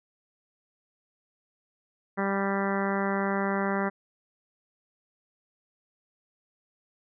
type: harmonic tone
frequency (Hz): 196.8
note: G3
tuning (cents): +7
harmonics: 1 / 2 / 3 / 4 / 5 / 6 / 7 / 8 / 9 / 10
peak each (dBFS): -29 / -32 / -34 / -35 / -36 / -37 / -37 / -38 / -39 / -39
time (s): 2.17-3.9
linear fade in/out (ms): 20
effects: none